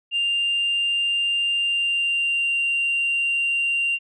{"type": "tone with pitch glide", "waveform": "sine", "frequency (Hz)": [2794, 2773], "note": ["F7", "F7"], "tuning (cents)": [0, -13], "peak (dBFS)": -18, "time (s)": [0.11, 3.99], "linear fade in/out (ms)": 50, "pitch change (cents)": -13, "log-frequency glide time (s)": [1.57, 2.57], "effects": ["tanh soft clip ceiling -16 dBFS"]}